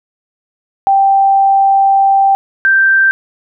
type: tone pair in turn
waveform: sine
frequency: 784 / 1568 Hz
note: G5 / G6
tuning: 0 / 0 cents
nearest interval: octave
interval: 1200 cents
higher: second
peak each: -6 dBFS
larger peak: neither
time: 0.87-2.35 / 2.65-3.11 s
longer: first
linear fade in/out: 0 ms
effects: none